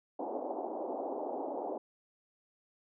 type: band-pass noise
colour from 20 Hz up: white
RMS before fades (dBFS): -38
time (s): 0.19-1.78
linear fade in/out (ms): 5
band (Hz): 260 to 840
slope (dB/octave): 48
effects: none